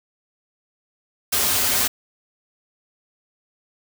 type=noise with comb filter; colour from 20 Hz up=white; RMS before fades=-20 dBFS; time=1.32-1.88 s; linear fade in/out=10 ms; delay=6.1 ms; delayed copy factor=-0.85; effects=none